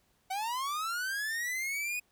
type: linear sweep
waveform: 45% pulse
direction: up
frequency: 740 to 2500 Hz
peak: -32 dBFS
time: 0.3-2 s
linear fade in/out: 10 ms
effects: pink hiss -71 dBFS RMS until 2.11 s